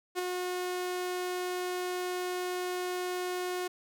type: tone with ADSR envelope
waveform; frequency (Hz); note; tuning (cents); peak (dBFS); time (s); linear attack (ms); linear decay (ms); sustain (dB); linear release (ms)
sawtooth; 361.9; F#4; -38; -24; 0.15-3.68; 38; 10; -4; 10
effects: none